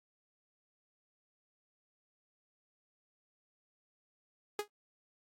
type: tone with exponential decay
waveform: sawtooth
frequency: 415.3 Hz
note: G#4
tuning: in tune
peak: -26 dBFS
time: 4.59-4.68 s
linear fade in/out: 2 ms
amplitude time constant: 18 ms
effects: AAC 48 kbps